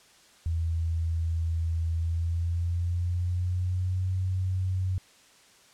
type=tone with pitch glide; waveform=sine; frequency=82.41 to 93.04 Hz; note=E2 to F#2; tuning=0 to +10 cents; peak=-25 dBFS; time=0.46-4.98 s; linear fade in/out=0 ms; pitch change=+210 cents; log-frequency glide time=1.95-4.11 s; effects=white hiss -57 dBFS RMS until 5.73 s + low-pass 8000 Hz 12 dB/octave